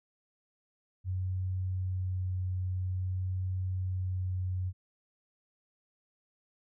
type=tone with vibrato; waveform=sine; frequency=92.5 Hz; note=F#2; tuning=in tune; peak=-30 dBFS; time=1.04-4.73 s; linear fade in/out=50 ms; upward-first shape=sine; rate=0.5 Hz; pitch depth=8 cents each way; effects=none